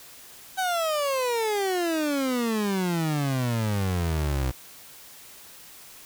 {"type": "exponential sweep", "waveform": "30% pulse", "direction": "down", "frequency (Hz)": [769, 62.5], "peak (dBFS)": -21, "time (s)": [0.57, 4.52], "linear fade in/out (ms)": 20, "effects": ["white hiss -47 dBFS RMS until 6.05 s"]}